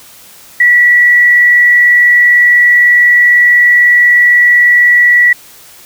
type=tone with frequency modulation; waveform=sine; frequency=1944 Hz; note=B6; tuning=28 cents flat; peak=-3 dBFS; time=0.6-5.33 s; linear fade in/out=5 ms; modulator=62.1 Hz; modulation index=0.29; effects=white hiss -37 dBFS RMS until 5.85 s